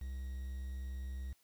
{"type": "tone with quantisation", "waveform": "triangle", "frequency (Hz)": 65.1, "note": "C2", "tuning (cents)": -8, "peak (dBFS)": -37, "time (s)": [0.01, 1.33], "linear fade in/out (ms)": 5, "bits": 10, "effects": ["white hiss -72 dBFS RMS until 1.43 s"]}